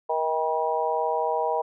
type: harmonic tone with a mistuned harmonic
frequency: 158.3 Hz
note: D#3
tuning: 30 cents sharp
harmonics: 3 / 4 / 5 / 6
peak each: -28 / -28 / -28 / -28 dBFS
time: 0.09-1.62 s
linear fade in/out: 10 ms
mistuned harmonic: 6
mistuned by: +28 cents
effects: none